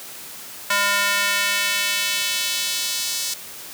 square tone with high-pass filter sweep, 202.1 Hz, G#3, 47 cents flat, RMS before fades -22 dBFS, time 0.7-3.34 s, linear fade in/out 5 ms, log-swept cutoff 1300 to 5100 Hz, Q 1.2, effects white hiss -37 dBFS RMS until 3.73 s + high-pass 100 Hz 12 dB/octave

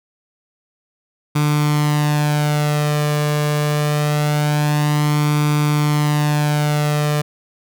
sawtooth tone with flanger, 148.8 Hz, D3, 23 cents sharp, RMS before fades -17 dBFS, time 1.35-7.22 s, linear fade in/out 10 ms, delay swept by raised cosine 0.85 to 1.78 ms, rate 0.24 Hz, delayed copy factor +0.6, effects none

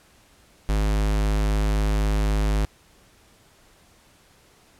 square tone, 51.91 Hz, G#1, in tune, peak -20 dBFS, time 0.69-2.65 s, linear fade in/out 0 ms, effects pink hiss -56 dBFS RMS until 4.79 s + low-pass 12000 Hz 12 dB/octave

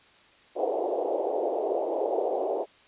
pink band-pass noise, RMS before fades -28 dBFS, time 0.55-2.66 s, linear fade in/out 50 ms, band 360 to 770 Hz, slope 48 dB/octave, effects white hiss -57 dBFS RMS until 2.87 s + resampled to 8000 Hz

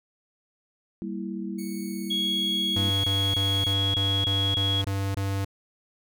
sine chord, E diminished, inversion first, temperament equal, 196 / 233.1 / 329.6 Hz, G3 / Bb3 / E4, 0 / 0 / 0 cents, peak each -32 / -36 / -35 dBFS, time 1.02-2.9 s, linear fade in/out 0 ms
5% pulse tone with pitch glide, 2224 to 2211 Hz, C#7 to C#7, +5 to -5 cents, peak -32 dBFS, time 1.58-3.74 s, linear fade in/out 10 ms, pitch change -10 cents, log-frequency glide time 1.82-2.38 s
sine tone, 3322 Hz, G#7, in tune, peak -24 dBFS, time 2.1-4.82 s, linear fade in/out 10 ms
square tone bursts, 98 Hz, G2, in tune, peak -26 dBFS, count 9, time 2.76-5.448 s, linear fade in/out 5 ms, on 280 ms, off 21 ms
effects none

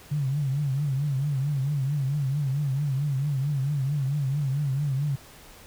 sine tone with vibrato, 140 Hz, C#3, 18 cents sharp, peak -23 dBFS, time 0.11-5.16 s, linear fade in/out 10 ms, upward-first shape triangle, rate 4.5 Hz, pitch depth 140 cents each way, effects pink hiss -49 dBFS RMS until 5.66 s

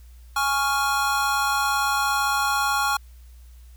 square chord, Db major, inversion second, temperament equal, 830.6 / 1108.7 / 1396.9 Hz, Ab5 / Db6 / F6, 0 / 0 / 0 cents, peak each -26 / -26 / -25 dBFS, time 0.36-2.97 s, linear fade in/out 5 ms, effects added 60 Hz sine -43 dBFS peak until 3.76 s + white hiss -60 dBFS RMS until 3.76 s

